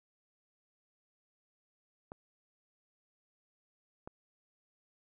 clicks, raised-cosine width 1 ms, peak -30 dBFS, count 2, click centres 2.119 / 4.075 s, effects none

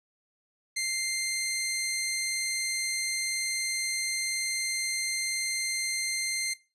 15% pulse tone, 2093 Hz, C7, in tune, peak -22 dBFS, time 0.76-6.54 s, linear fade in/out 10 ms, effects noise-tail reverb RT60 0.3 s tail -19 dB re dry + resampled to 32000 Hz

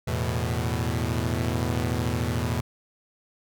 sawtooth chord, E suspended fourth, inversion none, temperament equal, 82.41 / 110 / 123.47 Hz, E2 / A2 / B2, 0 / 0 / 0 cents, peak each -25 dBFS, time 0.07-2.61 s, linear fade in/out 10 ms, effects none

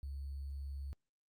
sine tone with sample-and-hold, 69.3 Hz, C#2, in tune, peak -40 dBFS, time 0.03-0.93 s, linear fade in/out 0 ms, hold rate 4410 Hz, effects Opus 48 kbps

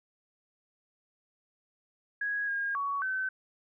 sine tone with pitch steps, 1658 / 1623 / 1122 / 1530 Hz, G#6 / G#6 / C#6 / G6, -3 / -40 / +21 / -42 cents, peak -29 dBFS, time 2.21-3.29 s, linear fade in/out 5 ms, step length 270 ms, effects none

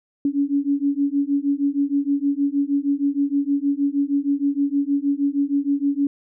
sine beating tone pair, 279.2 / 285.6 Hz, C#4 / D4, +13 / -48 cents, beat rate 6.4 Hz, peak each -21 dBFS, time 0.25-6.07 s, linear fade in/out 2 ms, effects none

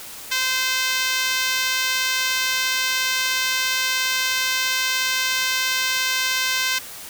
5% pulse tone with high-pass filter, 517 Hz, C5, 21 cents flat, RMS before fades -22 dBFS, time 0.31-6.79 s, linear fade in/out 10 ms, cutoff 1400 Hz, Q 1.3, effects white hiss -37 dBFS RMS until 7.09 s

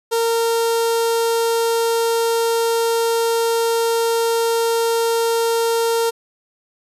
sawtooth tone with notch filter, 460 Hz, A#4, 23 cents flat, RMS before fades -18 dBFS, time 0.11-6.11 s, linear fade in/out 20 ms, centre 2100 Hz, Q 1.2, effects resampled to 32000 Hz

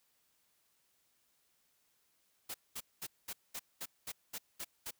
white noise bursts, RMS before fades -42 dBFS, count 10, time 2.49-4.91 s, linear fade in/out 10 ms, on 53 ms, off 210 ms, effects white hiss -75 dBFS RMS until 4.99 s

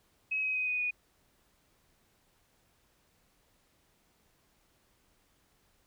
sine tone with pitch steps, 2555 / 2533 / 2511 / 2489 / 2468 Hz, D#7 / D#7 / D#7 / D#7 / D#7, +45 / +30 / +15 / 0 / -15 cents, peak -29 dBFS, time 0.31-0.91 s, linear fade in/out 10 ms, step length 120 ms, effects pink hiss -70 dBFS RMS until 5.86 s

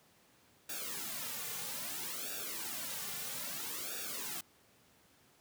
white noise with flanger, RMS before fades -41 dBFS, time 0.69-4.41 s, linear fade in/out 5 ms, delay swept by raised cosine 0.96 to 3.16 ms, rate 0.61 Hz, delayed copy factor -1, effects pink hiss -66 dBFS RMS until 5.4 s + high-pass 100 Hz 12 dB/octave

